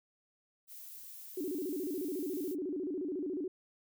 violet noise, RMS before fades -49 dBFS, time 0.67-2.56 s, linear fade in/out 50 ms
sine tone with vibrato, 329.6 Hz, E4, in tune, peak -34 dBFS, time 1.37-3.48 s, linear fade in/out 5 ms, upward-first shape square, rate 14 Hz, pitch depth 210 cents each way
effects none

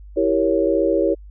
sine chord, E diminished seventh, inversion none, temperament equal, 329.6 / 392 / 466.2 / 554.4 Hz, E4 / G4 / Bb4 / Db5, 0 / 0 / 0 / 0 cents, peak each -20 / -21 / -22 / -20 dBFS, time 0.16-1.15 s, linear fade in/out 20 ms, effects added 50 Hz sine -37 dBFS peak until 1.3 s

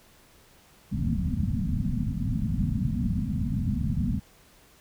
white low-pass noise, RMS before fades -27 dBFS, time 0.91-4.2 s, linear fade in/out 20 ms, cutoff 250 Hz, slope 96 dB/octave, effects pink hiss -57 dBFS RMS until 4.8 s

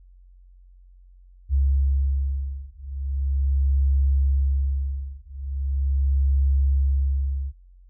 sine beating tone pair, 68.1 / 68.5 Hz, C#2 / C#2, -30 / -20 cents, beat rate 0.4 Hz, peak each -22 dBFS, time 1.49-7.53 s, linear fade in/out 50 ms, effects added 45 Hz sine -47 dBFS peak until 7.89 s

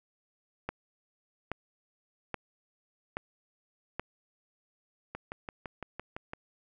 two click trains, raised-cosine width 0.5 ms, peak -23 / -18 dBFS, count 8 / 5, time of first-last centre 5.15-6.334 / 0.69-3.996 s, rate 5.91 / 1.21 Hz, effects none

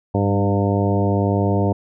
harmonic tone with a mistuned harmonic, 100 Hz, G2, 35 cents sharp, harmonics 1 / 2 / 3 / 4 / 5 / 6 / 7 / 9, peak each -19 / -22 / -24 / -25 / -26 / -27 / -27 / -29 dBFS, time 0.14-1.73 s, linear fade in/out 10 ms, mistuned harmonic 2, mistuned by -15 cents, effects none

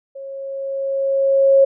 sine tone with level ramp, 545 Hz, C#5, 29 cents flat, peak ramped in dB -30 to -7 dBFS, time 0.15-1.65 s, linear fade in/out 10 ms, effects none

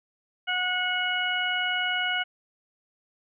harmonic tone, 730 Hz, F#5, 24 cents flat, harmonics 1 / 2 / 3 / 4, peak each -33 / -28 / -31 / -29 dBFS, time 0.47-2.24 s, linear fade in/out 20 ms, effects none

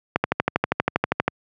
click train, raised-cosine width 0.5 ms, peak -3 dBFS, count 15, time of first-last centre 0.16-1.28 s, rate 12.5 Hz, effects high-pass 100 Hz 12 dB/octave

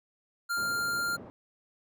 square tone, 1396.9 Hz, F6, in tune, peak -29 dBFS, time 0.49-1.17 s, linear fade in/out 20 ms
pink band-pass noise, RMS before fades -46 dBFS, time 0.57-1.3 s, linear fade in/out 0 ms, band 130 to 690 Hz, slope 12 dB/octave
effects none

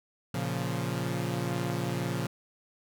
sawtooth chord, Bb minor, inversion none, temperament equal, 116.54 / 138.59 / 174.61 Hz, Bb2 / Db3 / F3, 0 / 0 / 0 cents, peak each -30 dBFS, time 0.34-2.27 s, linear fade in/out 5 ms, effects none

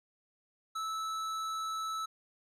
sine tone with tanh clipping, 1309 Hz, E6, 13 cents flat, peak -36 dBFS, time 0.75-2.06 s, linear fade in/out 10 ms, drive 15 dB, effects none

